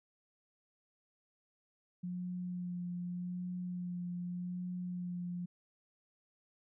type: tone with vibrato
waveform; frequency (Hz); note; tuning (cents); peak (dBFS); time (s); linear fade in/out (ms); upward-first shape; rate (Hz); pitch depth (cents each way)
sine; 178.2; F3; +35; -37; 2.03-5.46; 10; sine; 0.84; 17
effects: none